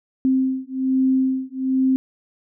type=beating tone pair; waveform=sine; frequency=261.6 / 262.8 Hz; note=C4 / C4; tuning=0 / +8 cents; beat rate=1.2 Hz; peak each=-20 dBFS; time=0.25-1.96 s; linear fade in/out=0 ms; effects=none